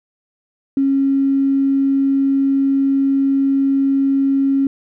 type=tone with tanh clipping; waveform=triangle; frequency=273.3 Hz; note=C#4; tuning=24 cents flat; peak=-12 dBFS; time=0.77-4.67 s; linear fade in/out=2 ms; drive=3 dB; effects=none